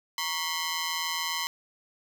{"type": "ring-modulated tone", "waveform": "10% pulse", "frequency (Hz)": 1024, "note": "C6", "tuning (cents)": -38, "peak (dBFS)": -17, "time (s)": [0.18, 1.47], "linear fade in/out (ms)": 0, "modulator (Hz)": 83.6, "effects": []}